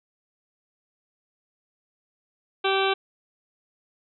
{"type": "harmonic tone", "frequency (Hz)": 387.7, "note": "G4", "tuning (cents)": -19, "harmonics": [1, 2, 3, 4, 6, 7, 8, 9, 10], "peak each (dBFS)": [-24, -27, -29, -30, -32, -32, -33, -34, -34], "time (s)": [2.64, 2.94], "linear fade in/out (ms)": 10, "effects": []}